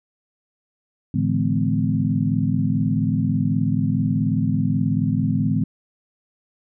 sine tone cluster, 109.9 / 148.3 / 166.8 / 210.9 / 255.8 Hz, A2 / D3 / E3 / G#3 / C4, -2 / +17 / +21 / +27 / -39 cents, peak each -24 dBFS, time 1.14-5.64 s, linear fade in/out 5 ms, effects none

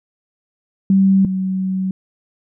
sine tone pair in turn, 193 / 188.59 Hz, G3 / F#3, -27 / +33 cents, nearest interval unison, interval 40 cents, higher first, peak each -9 / -17 dBFS, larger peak first, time 0.9-1.25 / 1.25-1.91 s, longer second, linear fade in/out 2 ms, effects none

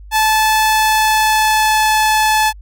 sawtooth tone with pitch glide, 870 to 865 Hz, A5 to A5, -20 to -30 cents, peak -7 dBFS, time 0.11-2.53 s, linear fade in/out 50 ms, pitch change -10 cents, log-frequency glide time 0.66-1.86 s, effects added 50 Hz sine -33 dBFS peak until 2.61 s

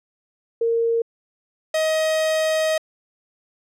sine / 45% pulse tone pair in turn, 461.3 / 631.2 Hz, A#4 / D#5, -18 / +25 cents, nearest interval perfect fourth, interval 543 cents, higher second, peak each -17 / -18 dBFS, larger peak first, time 0.61-1.02 / 1.74-2.78 s, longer second, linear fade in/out 5 ms, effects low-pass 10000 Hz 12 dB/octave

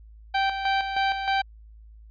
sawtooth tone with tremolo, 780 Hz, G5, 9 cents flat, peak -17 dBFS, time 0.34-1.42 s, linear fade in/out 10 ms, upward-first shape square, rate 3.2 Hz, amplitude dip 55%, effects added 54 Hz sine -45 dBFS peak until 2.1 s + resampled to 11025 Hz

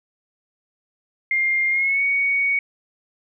sine tone with pitch glide, 2114 to 2235 Hz, C7 to C#7, +17 to +14 cents, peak -17 dBFS, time 1.31-2.59 s, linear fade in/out 2 ms, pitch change +97 cents, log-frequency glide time 1.7-2.03 s, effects none

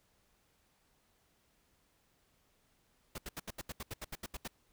pink noise bursts, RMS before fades -42 dBFS, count 13, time 3.15-4.478 s, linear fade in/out 5 ms, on 32 ms, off 76 ms, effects pink hiss -73 dBFS RMS until 4.72 s

